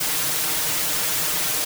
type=noise with comb filter; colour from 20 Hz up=white; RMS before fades=-23 dBFS; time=0-1.65 s; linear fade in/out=10 ms; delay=6.5 ms; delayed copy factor=+0.95; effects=none